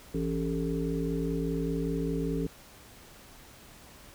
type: harmonic tone with a mistuned harmonic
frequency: 55.5 Hz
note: A1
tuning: 16 cents sharp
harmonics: 1 / 3 / 5 / 7 / 8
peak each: -36 / -32 / -33 / -37 / -36 dBFS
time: 0.14-2.47 s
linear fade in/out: 5 ms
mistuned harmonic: 7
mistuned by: +46 cents
effects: pink hiss -52 dBFS RMS until 4.14 s